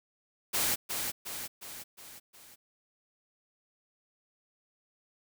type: noise with echo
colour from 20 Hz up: white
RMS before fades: -29 dBFS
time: 0.53-0.76 s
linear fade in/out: 20 ms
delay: 360 ms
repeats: 5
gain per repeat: -5 dB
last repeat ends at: 2.56 s
effects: none